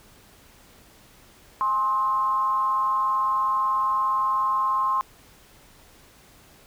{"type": "tone with frequency modulation", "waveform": "sine", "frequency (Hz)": 1057, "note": "C6", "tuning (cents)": 17, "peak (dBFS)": -20, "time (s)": [1.61, 5.01], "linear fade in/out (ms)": 0, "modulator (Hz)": 222, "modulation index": 0.44, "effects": ["pink hiss -53 dBFS RMS until 6.66 s"]}